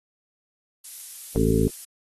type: noise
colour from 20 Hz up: violet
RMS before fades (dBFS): -35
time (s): 0.84-1.85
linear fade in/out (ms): 5
type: harmonic tone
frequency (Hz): 55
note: A1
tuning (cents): 0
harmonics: 1 / 2 / 3 / 4 / 5 / 7 / 8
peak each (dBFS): -26 / -26 / -26 / -26 / -26 / -26 / -26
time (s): 1.36-1.68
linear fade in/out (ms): 0
effects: AAC 32 kbps